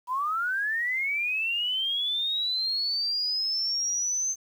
sine linear sweep, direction up, 966 to 6290 Hz, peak -25 dBFS, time 0.07-4.36 s, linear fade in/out 50 ms, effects 9-bit

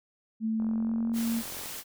sine tone with pitch glide, 221.4 to 229.6 Hz, A3 to A#3, +11 to -26 cents, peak -26 dBFS, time 0.4-1.43 s, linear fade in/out 50 ms, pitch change +63 cents, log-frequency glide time 0.66-1.1 s
click train, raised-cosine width 1 ms, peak -32 dBFS, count 48, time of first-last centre 0.6-1.659 s, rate 44.4 Hz
white noise, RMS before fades -39 dBFS, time 1.13-1.84 s, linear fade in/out 50 ms
effects none

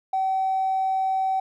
triangle tone with tanh clipping, 764 Hz, G5, 45 cents flat, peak -20 dBFS, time 0.13-1.4 s, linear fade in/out 5 ms, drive 1 dB, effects none

